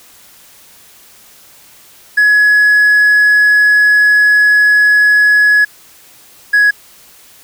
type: tone pair in turn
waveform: triangle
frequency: 1686 / 1671.5 Hz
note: G#6 / G#6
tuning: +26 / +11 cents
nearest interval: unison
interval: 15 cents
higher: first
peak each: -3 dBFS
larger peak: neither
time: 2.17-5.65 / 6.53-6.71 s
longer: first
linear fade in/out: 10 ms
effects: tanh soft clip ceiling 0 dBFS + white hiss -42 dBFS RMS until 7.43 s